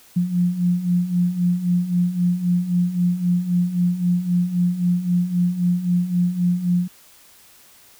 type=beating tone pair; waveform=sine; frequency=174.61 / 178.41 Hz; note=F3 / F3; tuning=0 / +37 cents; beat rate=3.8 Hz; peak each=-23 / -18 dBFS; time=0.16-6.88 s; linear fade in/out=10 ms; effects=white hiss -50 dBFS RMS until 7.99 s